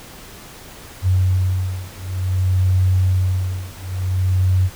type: beating tone pair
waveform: sine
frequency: 92.5 / 93.05 Hz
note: F#2 / F#2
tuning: 0 / +10 cents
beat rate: 0.55 Hz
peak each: -18 dBFS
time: 1.02-4.7 s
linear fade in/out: 50 ms
effects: pink hiss -39 dBFS RMS until 4.75 s